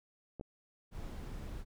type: clicks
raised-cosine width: 2 ms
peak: -31 dBFS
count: 2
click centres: 0.397 / 0.411 s
type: noise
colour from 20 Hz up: brown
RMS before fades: -43 dBFS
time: 0.91-1.65 s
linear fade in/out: 50 ms
effects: none